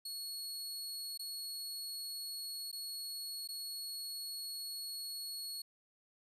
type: tone with dropouts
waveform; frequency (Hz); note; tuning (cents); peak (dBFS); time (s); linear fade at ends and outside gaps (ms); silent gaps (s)
sawtooth; 4347; C#8; -35; -38; 0.05-5.62; 5; 1.176-1.193 / 2.716-2.727 / 3.476-3.487
effects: resampled to 32000 Hz